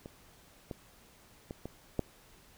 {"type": "clicks", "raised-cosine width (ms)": 2, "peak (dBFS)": [-30, -25, -26, -26, -16], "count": 5, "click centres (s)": [0.059, 0.712, 1.509, 1.656, 1.993], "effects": ["pink hiss -60 dBFS RMS until 2.57 s"]}